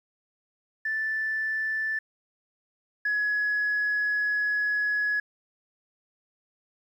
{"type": "tone pair in turn", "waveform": "sine", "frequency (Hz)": [1759, 1684.4], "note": ["A6", "G#6"], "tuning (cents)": [-1, 24], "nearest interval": "minor second", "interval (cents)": 75, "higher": "first", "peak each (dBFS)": [-25, -22], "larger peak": "second", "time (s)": [[0.85, 1.99], [3.05, 5.2]], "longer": "second", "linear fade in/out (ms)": 5, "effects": ["tanh soft clip ceiling -20 dBFS", "10-bit"]}